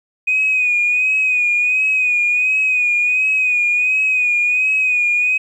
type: tone with vibrato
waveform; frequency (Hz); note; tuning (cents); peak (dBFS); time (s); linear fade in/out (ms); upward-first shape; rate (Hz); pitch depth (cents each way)
sine; 2489; D#7; 0; -12; 0.27-5.38; 10; sine; 1.4; 46
effects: tanh soft clip ceiling -8 dBFS + 9-bit